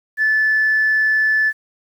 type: tone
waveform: sine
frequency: 1742 Hz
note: A6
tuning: 18 cents flat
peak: -12 dBFS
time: 0.17-1.53 s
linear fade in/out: 50 ms
effects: tanh soft clip ceiling -9 dBFS + 8-bit